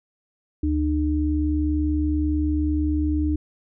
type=tone pair together; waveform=sine; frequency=74.6 / 303.4 Hz; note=D2 / D#4; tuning=+28 / -44 cents; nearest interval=2 octaves; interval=2428 cents; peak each=-22 dBFS; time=0.63-3.36 s; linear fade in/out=5 ms; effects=none